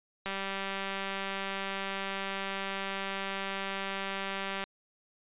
click train, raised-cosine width 0.3 ms, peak -19 dBFS, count 855, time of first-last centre 0.26-4.639 s, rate 195 Hz, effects resampled to 8000 Hz

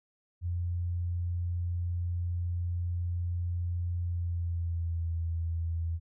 sine tone with pitch glide, 87.31 to 83.17 Hz, F2 to E2, 0 to +16 cents, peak -29 dBFS, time 0.41-6 s, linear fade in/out 50 ms, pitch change -84 cents, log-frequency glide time 4.01-5.11 s, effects none

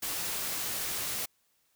white noise, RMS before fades -34 dBFS, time 0.02-1.26 s, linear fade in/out 10 ms, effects white hiss -72 dBFS RMS until 1.75 s

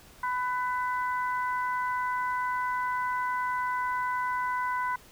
harmonic tone, 499.4 Hz, B4, 19 cents sharp, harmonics 2 / 3 / 4, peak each -28 / -34 / -39 dBFS, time 0.23-4.96 s, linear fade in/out 5 ms, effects pink hiss -54 dBFS RMS until 5.11 s

